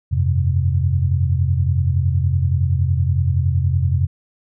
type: chord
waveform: sine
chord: F suspended second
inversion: none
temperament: equal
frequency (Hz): 87.31 / 98 / 130.81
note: F2 / G2 / C3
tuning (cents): 0 / 0 / 0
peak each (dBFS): -17 / -22 / -19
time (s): 0.11-4.07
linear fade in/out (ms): 20
effects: none